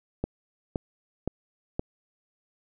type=click train; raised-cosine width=2 ms; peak=-14 dBFS; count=4; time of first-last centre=0.24-1.794 s; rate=1.93 Hz; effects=none